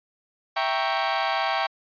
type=chord; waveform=sawtooth; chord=E diminished seventh; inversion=none; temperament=equal; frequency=659.3 / 784 / 932.3 / 1108.7 Hz; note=E5 / G5 / Bb5 / Db6; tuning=0 / 0 / 0 / 0 cents; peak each=-25 / -22 / -27 / -25 dBFS; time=0.56-1.67 s; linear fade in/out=10 ms; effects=resampled to 11025 Hz